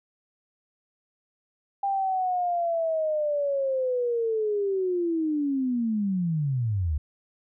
sine linear sweep, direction down, 798 to 69.3 Hz, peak -23 dBFS, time 1.83-6.98 s, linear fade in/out 5 ms, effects none

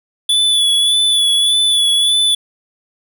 square tone with vibrato, 3442 Hz, A7, 39 cents flat, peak -11 dBFS, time 0.29-2.35 s, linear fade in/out 5 ms, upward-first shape sine, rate 1.7 Hz, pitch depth 32 cents each way, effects none

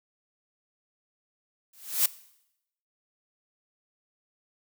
blue noise with exponential growth, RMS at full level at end -19 dBFS, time 1.73-2.06 s, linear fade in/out 5 ms, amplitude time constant 71 ms, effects noise-tail reverb RT60 0.8 s tail -19 dB re dry

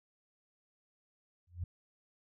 sine tone with exponential growth, 87.31 Hz, F2, in tune, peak -31 dBFS, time 1.47-1.64 s, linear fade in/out 5 ms, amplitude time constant 36 ms, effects none

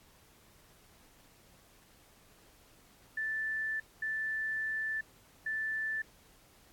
sine tone bursts at uneven times, 1760 Hz, A6, in tune, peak -32 dBFS, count 3, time 3.17-3.8 / 4.02-5.01 / 5.46-6.02 s, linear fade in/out 5 ms, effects pink hiss -62 dBFS RMS until 6.72 s + AAC 64 kbps

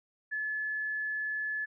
sine tone, 1721 Hz, A6, 39 cents flat, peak -31 dBFS, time 0.31-1.66 s, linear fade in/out 20 ms, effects none

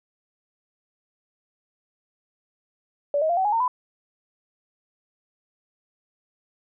sine tone with pitch steps, 575 / 630.7 / 691.7 / 758.7 / 832.2 / 912.8 / 1001.1 Hz, D5 / D#5 / F5 / F#5 / G#5 / A#5 / B5, -37 / +23 / -17 / +43 / +3 / -37 / +23 cents, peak -19 dBFS, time 3.14-3.679 s, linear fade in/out 2 ms, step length 77 ms, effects none

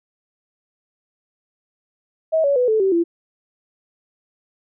sine tone with pitch steps, 640 / 563.6 / 496.4 / 437.1 / 385 / 339 Hz, D#5 / C#5 / B4 / A4 / G4 / E4, +49 / +29 / +9 / -11 / -31 / +49 cents, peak -14 dBFS, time 2.32-3.04 s, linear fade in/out 20 ms, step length 120 ms, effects none

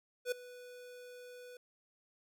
square tone with ADSR envelope, 493.9 Hz, B4, in tune, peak -31 dBFS, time 0.25-1.57 s, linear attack 68 ms, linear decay 6 ms, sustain -19 dB, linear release 3 ms, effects none

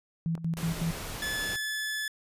sine tone with tremolo, 165 Hz, E3, 2 cents sharp, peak -26 dBFS, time 0.26-0.92 s, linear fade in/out 0 ms, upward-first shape square, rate 5.4 Hz, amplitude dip 75%
click, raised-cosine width 1 ms, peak -32 dBFS, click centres 0.378 s
pink noise, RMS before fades -38 dBFS, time 0.57-1.56 s, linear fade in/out 0 ms
sawtooth tone, 1727 Hz, A6, 33 cents flat, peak -27 dBFS, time 1.22-2.08 s, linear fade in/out 2 ms
effects resampled to 32000 Hz

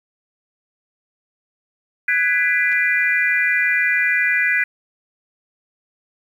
sine chord, G# half-diminished seventh, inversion third, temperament just, 1495.1 / 1661.2 / 1993.5 / 2392 Hz, F#6 / G#6 / B6 / D7, +18 / 0 / +16 / +31 cents, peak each -23 / -21 / -18 / -22 dBFS, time 2.08-4.64 s, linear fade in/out 5 ms
clicks, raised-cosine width 0.2 ms, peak -24 dBFS, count 2, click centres 2.718 / 2.728 s
effects 8-bit

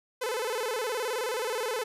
sawtooth tone with vibrato, 470.2 Hz, A#4, 15 cents sharp, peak -25 dBFS, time 0.21-1.84 s, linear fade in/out 10 ms, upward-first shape square, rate 19 Hz, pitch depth 130 cents each way, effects resampled to 32000 Hz

